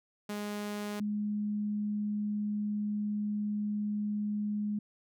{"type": "tone pair in turn", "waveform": ["sawtooth", "sine"], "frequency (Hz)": [207.2, 208.6], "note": ["G#3", "G#3"], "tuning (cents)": [-4, 8], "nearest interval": "unison", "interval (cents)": 12, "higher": "second", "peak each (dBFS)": [-31, -30], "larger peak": "second", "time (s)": [[0.29, 1], [1, 4.79]], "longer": "second", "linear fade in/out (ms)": 5, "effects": []}